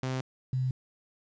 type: tone pair in turn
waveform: sawtooth / sine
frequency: 130 / 129.03 Hz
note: C3 / C3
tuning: -11 / -24 cents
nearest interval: unison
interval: 13 cents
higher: first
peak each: -26 dBFS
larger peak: neither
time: 0.03-0.21 / 0.53-0.71 s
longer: neither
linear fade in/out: 2 ms
effects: resampled to 16000 Hz + 10-bit